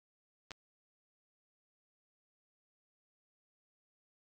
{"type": "clicks", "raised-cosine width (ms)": 0.2, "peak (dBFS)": -27, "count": 2, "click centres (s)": [0.508, 0.517], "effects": ["AAC 64 kbps"]}